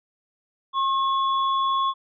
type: tone pair together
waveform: sine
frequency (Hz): 1078 / 3419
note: C#6 / G#7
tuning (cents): -49 / +50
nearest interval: octave + minor sixth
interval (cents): 1999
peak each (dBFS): -20 / -31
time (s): 0.73-1.94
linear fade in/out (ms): 50
effects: none